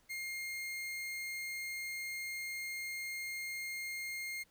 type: tone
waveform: 40% pulse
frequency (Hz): 2126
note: C7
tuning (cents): +27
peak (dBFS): -38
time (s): 0.09-4.44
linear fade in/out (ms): 20
effects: pink hiss -70 dBFS RMS until 4.5 s